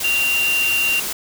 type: tone in noise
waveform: sine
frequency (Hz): 2770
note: F7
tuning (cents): -15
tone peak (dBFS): -16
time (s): 0.04-1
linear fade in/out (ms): 5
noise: white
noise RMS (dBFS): -25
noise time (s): 0-1.13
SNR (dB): +6
effects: none